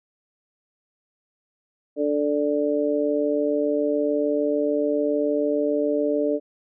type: harmonic tone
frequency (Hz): 146.83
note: D3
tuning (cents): 0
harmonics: 2 / 3 / 4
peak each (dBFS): -24 / -24 / -24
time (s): 1.96-6.4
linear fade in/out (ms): 50
effects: none